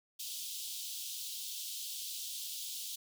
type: high-pass noise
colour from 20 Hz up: pink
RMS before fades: -42 dBFS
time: 0.19-2.96 s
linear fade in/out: 10 ms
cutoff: 3100 Hz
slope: 48 dB/octave
effects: none